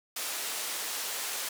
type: band-pass noise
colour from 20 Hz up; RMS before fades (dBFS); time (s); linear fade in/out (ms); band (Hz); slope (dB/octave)
white; -35; 0.16-1.49; 5; 410 to 12000; 12
effects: none